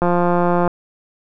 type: click train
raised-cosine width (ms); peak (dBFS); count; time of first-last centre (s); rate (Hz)
1; -4; 116; 0.02-0.677; 175
effects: none